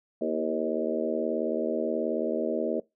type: harmonic tone with a mistuned harmonic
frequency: 78.6 Hz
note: D#2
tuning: 18 cents sharp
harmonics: 3 / 4 / 5 / 6 / 7 / 8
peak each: -33 / -33 / -33 / -33 / -33 / -33 dBFS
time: 0.21-2.8 s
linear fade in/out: 5 ms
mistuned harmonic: 4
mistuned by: +41 cents
effects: noise-tail reverb RT60 0.2 s tail -22 dB re dry